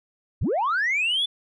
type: linear sweep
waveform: sine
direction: up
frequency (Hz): 41.42 to 3520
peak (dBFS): -19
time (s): 0.41-1.26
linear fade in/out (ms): 10
effects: tanh soft clip ceiling -18 dBFS